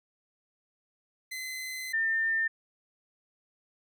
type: tone pair in turn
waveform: sawtooth / sine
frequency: 2043 / 1801.9 Hz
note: C7 / A6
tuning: -42 / +41 cents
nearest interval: major second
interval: 217 cents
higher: first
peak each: -32 / -25 dBFS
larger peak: second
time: 1.31-1.93 / 1.93-2.48 s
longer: first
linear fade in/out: 10 ms
effects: none